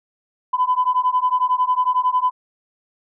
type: beating tone pair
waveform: sine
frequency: 1000 / 1011 Hz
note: B5 / B5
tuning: +21 / +40 cents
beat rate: 11 Hz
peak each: -18 dBFS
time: 0.53-2.31 s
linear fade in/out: 10 ms
effects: tanh soft clip ceiling -8 dBFS

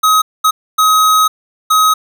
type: tone bursts at uneven times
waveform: square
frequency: 1267 Hz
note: D#6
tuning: 31 cents sharp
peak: -8 dBFS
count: 4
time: 0.03-0.22 / 0.44-0.51 / 0.78-1.28 / 1.7-1.94 s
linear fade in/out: 10 ms
effects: none

